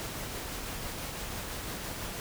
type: noise with tremolo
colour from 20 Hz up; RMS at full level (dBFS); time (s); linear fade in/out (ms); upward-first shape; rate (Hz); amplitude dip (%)
pink; -37; 0-2.2; 0; triangle; 6; 25
effects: none